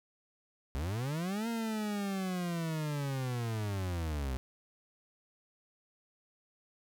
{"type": "linear two-way sweep", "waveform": "40% pulse", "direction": "up then down", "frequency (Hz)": [61.74, 233.1, 61.74], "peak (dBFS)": -32, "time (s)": [0.75, 4.37], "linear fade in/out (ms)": 0, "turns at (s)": 1.48, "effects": []}